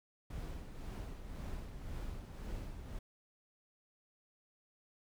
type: noise with tremolo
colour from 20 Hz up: brown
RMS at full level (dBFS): -42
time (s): 0.3-2.99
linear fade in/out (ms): 5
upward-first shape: sine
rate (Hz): 1.9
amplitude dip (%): 50
effects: none